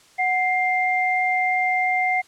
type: tone pair together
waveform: sine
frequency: 740 / 2101 Hz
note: F#5 / C7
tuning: 0 / +7 cents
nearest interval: octave + tritone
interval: 1807 cents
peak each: -21 dBFS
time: 0.18-2.22 s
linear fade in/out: 20 ms
effects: white hiss -53 dBFS RMS until 2.27 s + low-pass 8000 Hz 12 dB/octave